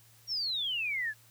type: exponential sweep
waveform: sine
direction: down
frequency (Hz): 5690 to 1661.2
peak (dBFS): -30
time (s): 0.27-1.14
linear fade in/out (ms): 50
effects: added 114 Hz sine -62 dBFS peak until 1.3 s + white hiss -61 dBFS RMS until 1.3 s